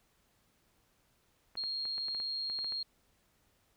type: clicks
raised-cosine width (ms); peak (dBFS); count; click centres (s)
0.5; -35; 11; 1.554 / 1.638 / 1.854 / 1.981 / 2.084 / 2.148 / 2.201 / 2.499 / 2.589 / 2.645 / 2.723
type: tone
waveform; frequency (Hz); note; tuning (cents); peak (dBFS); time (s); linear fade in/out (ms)
sine; 4248; C8; +25; -34; 1.57-2.83; 5
effects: pink hiss -72 dBFS RMS until 3.76 s